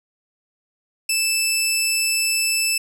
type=tone; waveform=15% pulse; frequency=2637 Hz; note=E7; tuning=in tune; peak=-11 dBFS; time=1.09-2.78 s; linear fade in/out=5 ms; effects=none